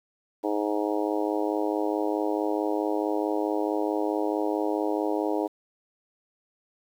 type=harmonic tone; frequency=104.6 Hz; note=G#2; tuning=13 cents sharp; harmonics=3 / 4 / 5 / 6 / 7 / 8 / 9; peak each=-28 / -30 / -32 / -34 / -35 / -36 / -37 dBFS; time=0.43-5.48 s; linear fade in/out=20 ms; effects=9-bit